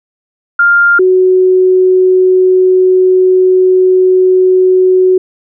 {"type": "tone pair in turn", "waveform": "sine", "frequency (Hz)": [1400, 370.8], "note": ["F6", "F#4"], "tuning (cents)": [4, 4], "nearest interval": "octave + major seventh", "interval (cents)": 2300, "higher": "first", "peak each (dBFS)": -4, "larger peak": "neither", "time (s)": [[0.59, 0.99], [0.99, 5.18]], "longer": "second", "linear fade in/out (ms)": 5, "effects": []}